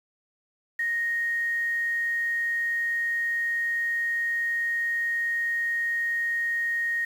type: tone with quantisation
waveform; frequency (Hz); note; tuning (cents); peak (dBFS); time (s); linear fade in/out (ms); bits
sine; 1864.7; A#6; 0; -24; 0.79-7.05; 5; 8
effects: none